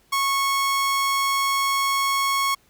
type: tone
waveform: sawtooth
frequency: 1100 Hz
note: C#6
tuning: 14 cents flat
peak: -16 dBFS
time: 0.12-2.55 s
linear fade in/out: 10 ms
effects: pink hiss -60 dBFS RMS until 2.69 s